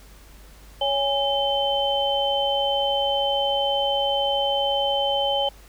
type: tone cluster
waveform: sine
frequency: 558 / 825 / 3079 Hz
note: C#5 / G#5 / G7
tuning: +11 / -12 / -32 cents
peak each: -24 / -25 / -24 dBFS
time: 0.81-5.49 s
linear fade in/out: 5 ms
effects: added 50 Hz sine -46 dBFS peak until 5.68 s + pink hiss -51 dBFS RMS until 5.68 s